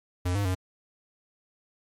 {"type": "tone with pitch steps", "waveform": "square", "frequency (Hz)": [89.8, 101.2, 92.5], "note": ["F2", "G#2", "F#2"], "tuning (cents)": [49, -44, 0], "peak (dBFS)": -25, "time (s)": [0.25, 0.55], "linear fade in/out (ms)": 10, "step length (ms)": 100, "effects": ["MP3 64 kbps"]}